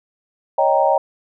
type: chord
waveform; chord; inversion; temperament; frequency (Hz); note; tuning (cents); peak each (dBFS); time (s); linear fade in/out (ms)
sine; Eb dominant seventh; third; equal; 554.4 / 622.3 / 784 / 932.3; Db5 / Eb5 / G5 / Bb5; 0 / 0 / 0 / 0; -18 / -18 / -18 / -19; 0.58-0.98; 5
effects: none